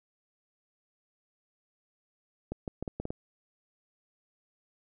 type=clicks; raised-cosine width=2 ms; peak=-21 dBFS; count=7; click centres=2.52 / 2.678 / 2.826 / 2.878 / 3 / 3.054 / 3.105 s; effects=none